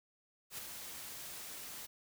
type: noise with ADSR envelope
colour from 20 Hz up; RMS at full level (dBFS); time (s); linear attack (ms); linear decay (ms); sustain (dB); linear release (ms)
white; -42; 0.5-1.87; 82; 10; -5; 19
effects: none